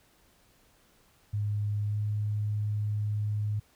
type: tone with pitch glide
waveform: sine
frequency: 103.83 to 104.98 Hz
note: G#2 to G#2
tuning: 0 to +19 cents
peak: -27 dBFS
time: 1.33-3.6 s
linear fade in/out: 10 ms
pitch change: +19 cents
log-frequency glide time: 1.87-1.97 s
effects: pink hiss -64 dBFS RMS until 3.75 s